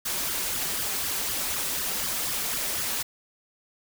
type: noise with flanger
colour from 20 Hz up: white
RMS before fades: -29 dBFS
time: 0.05-3.03 s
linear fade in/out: 10 ms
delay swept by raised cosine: 0.59 to 5.29 ms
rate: 4 Hz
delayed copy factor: +0.95
effects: none

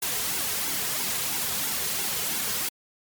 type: noise with flanger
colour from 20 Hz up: white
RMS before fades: -28 dBFS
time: 0.02-2.69 s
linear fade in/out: 5 ms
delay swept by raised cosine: 1.6 to 3.5 ms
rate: 3 Hz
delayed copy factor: -0.65
effects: MP3 96 kbps

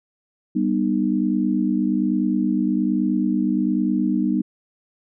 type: chord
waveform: sine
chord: G augmented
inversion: none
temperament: just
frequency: 196 / 245 / 306.2 Hz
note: G3 / B3 / D#4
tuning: 0 / -14 / -28 cents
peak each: -22 dBFS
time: 0.55-4.42 s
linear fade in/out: 10 ms
effects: none

